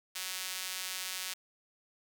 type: tone with high-pass filter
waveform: sawtooth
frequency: 186 Hz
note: F#3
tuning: 9 cents sharp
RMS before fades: -39 dBFS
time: 0.15-1.34 s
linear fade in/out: 10 ms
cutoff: 2900 Hz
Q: 0.64
effects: none